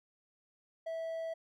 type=tone; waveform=triangle; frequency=654 Hz; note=E5; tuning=14 cents flat; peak=-34 dBFS; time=0.86-1.34 s; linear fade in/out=10 ms; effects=none